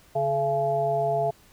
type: harmonic tone with a mistuned harmonic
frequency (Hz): 142.1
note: C#3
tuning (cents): +43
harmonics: 1 / 3 / 5 / 6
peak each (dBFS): -32 / -29 / -23 / -34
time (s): 0.15-1.31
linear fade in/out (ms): 10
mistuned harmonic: 5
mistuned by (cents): -76
effects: pink hiss -56 dBFS RMS until 1.52 s